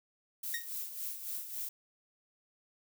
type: noise with tremolo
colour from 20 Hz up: violet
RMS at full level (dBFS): -38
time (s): 0.43-1.69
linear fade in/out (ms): 5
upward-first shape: sine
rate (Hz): 3.6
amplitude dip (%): 60
type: tone with exponential decay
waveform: sawtooth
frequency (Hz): 1864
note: A#6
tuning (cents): -1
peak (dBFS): -28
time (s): 0.54-0.69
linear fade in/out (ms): 2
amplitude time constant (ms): 32
effects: none